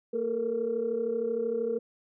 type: tone cluster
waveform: sine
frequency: 228.7 / 436.6 / 469.6 Hz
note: A#3 / A4 / A#4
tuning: -33 / -13 / +13 cents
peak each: -36 / -32 / -28 dBFS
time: 0.13-1.79 s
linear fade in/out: 10 ms
effects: tanh soft clip ceiling -19 dBFS